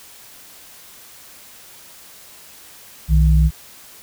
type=tone pair together; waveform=sine; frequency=62.2 / 156.73 Hz; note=B1 / D#3; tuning=+13 / +13 cents; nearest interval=octave + major third; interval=1600 cents; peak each=-11 / -16 dBFS; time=3.08-3.51 s; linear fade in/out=50 ms; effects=white hiss -43 dBFS RMS until 4.02 s